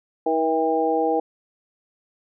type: harmonic tone with a mistuned harmonic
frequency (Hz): 160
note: D#3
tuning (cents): +49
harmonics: 2 / 3 / 4 / 5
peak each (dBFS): -25 / -22 / -27 / -23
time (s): 0.26-1.2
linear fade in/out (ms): 5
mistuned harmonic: 4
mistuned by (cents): +30
effects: none